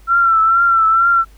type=tone with vibrato; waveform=sine; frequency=1349 Hz; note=E6; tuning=40 cents sharp; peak=-9 dBFS; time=0.07-1.25 s; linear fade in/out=50 ms; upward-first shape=triangle; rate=2.2 Hz; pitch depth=56 cents each way; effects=added 50 Hz sine -40 dBFS peak until 1.37 s + pink hiss -52 dBFS RMS until 1.37 s